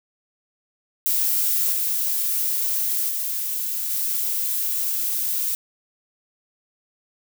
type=noise with level steps; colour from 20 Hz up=violet; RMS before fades=-21 / -23 / -26 / -24 dBFS; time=1.06-5.55 s; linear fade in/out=0 ms; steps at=1.72 / 3.09 / 3.9 s; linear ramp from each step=5 ms; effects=none